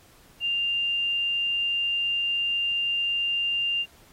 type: tone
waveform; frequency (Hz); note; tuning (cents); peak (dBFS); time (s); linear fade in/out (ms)
sine; 2794; F7; 0; -23; 0.4-3.86; 50
effects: pink hiss -56 dBFS RMS until 4.12 s + AAC 48 kbps